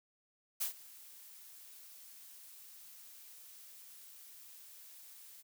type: noise with ADSR envelope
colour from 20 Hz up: blue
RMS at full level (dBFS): -34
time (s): 0.6-5.43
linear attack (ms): 17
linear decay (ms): 110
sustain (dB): -21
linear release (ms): 28
effects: none